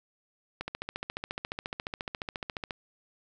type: click train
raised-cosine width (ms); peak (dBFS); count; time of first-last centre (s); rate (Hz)
0.3; -18; 31; 0.61-2.708; 14.3
effects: none